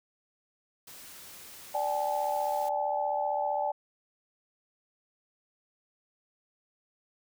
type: noise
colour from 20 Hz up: white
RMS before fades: -48 dBFS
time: 0.87-2.69 s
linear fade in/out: 5 ms
type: chord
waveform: sine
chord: D suspended fourth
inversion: none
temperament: equal with one note detuned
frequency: 587.3 / 784 / 859.4 Hz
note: D5 / G5 / A5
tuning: 0 / 0 / -41 cents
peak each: -32 / -32 / -31 dBFS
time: 1.74-3.72 s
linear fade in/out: 10 ms
effects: none